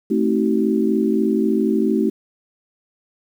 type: chord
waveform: sine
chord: A diminished seventh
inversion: none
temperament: just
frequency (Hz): 220 / 264 / 316.8 / 380.2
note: A3 / C4 / Eb4 / Gb4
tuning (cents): 0 / +16 / +31 / +47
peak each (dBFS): -19 / -23 / -21 / -21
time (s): 0.1-2.1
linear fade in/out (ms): 10
effects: 8-bit